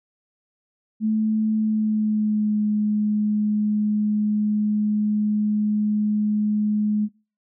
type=tone with pitch glide; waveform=sine; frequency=217.3 to 210.7 Hz; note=A3 to G#3; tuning=-21 to +25 cents; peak=-18 dBFS; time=1-7.09 s; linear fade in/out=50 ms; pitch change=-54 cents; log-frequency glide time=1.56-2.6 s; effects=noise-tail reverb RT60 0.4 s tail -26 dB re dry